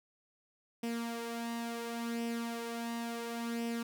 sawtooth tone with flanger, 233 Hz, A#3, 1 cent flat, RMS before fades -38 dBFS, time 0.83-3.83 s, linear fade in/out 5 ms, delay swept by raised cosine 0.36 to 3.26 ms, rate 0.71 Hz, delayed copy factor +0.55, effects none

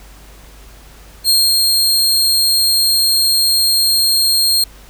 sawtooth tone with ADSR envelope, 4223 Hz, C8, 15 cents sharp, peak -6 dBFS, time 1.24-4.64 s, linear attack 50 ms, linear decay 240 ms, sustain -2 dB, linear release 4 ms, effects added 50 Hz sine -39 dBFS peak until 4.89 s + pink hiss -43 dBFS RMS until 4.89 s

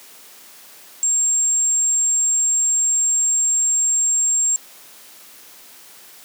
sine tone, 7459 Hz, A#8, in tune, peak -15 dBFS, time 1.03-4.56 s, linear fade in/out 0 ms, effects white hiss -44 dBFS RMS until 6.24 s + high-pass 200 Hz 12 dB/octave

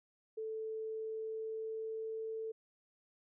sine tone with pitch glide, 440 to 443.8 Hz, A4 to A4, 0 to +15 cents, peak -38 dBFS, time 0.37-2.52 s, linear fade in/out 10 ms, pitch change +15 cents, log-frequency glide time 0.83-2.29 s, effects none

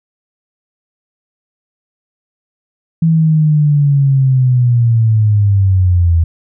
sine linear sweep, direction down, 164.81 to 81.4 Hz, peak -7 dBFS, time 3.02-6.24 s, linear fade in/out 5 ms, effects none

